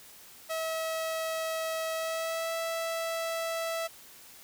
sawtooth tone with pitch glide, 645 to 658.9 Hz, E5 to E5, -38 to -1 cents, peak -27 dBFS, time 0.49-3.88 s, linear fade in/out 20 ms, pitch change +37 cents, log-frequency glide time 1.94-2.56 s, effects white hiss -52 dBFS RMS until 4.43 s

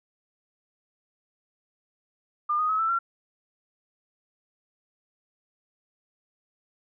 sine tone with pitch steps, 1204 / 1242.9 / 1283 / 1324.4 / 1367.1 Hz, D6 / D#6 / E6 / E6 / F6, +43 / -2 / -47 / +8 / -37 cents, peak -22 dBFS, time 2.49-2.99 s, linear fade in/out 10 ms, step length 100 ms, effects none

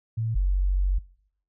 sine tone pair in turn, 112.3 / 46.82 Hz, A2 / F#1, +36 / +21 cents, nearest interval octave + minor third, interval 1515 cents, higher first, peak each -24 / -19 dBFS, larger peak second, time 0.17-0.35 / 0.35-0.99 s, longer second, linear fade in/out 10 ms, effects noise-tail reverb RT60 0.7 s tail -23 dB re dry

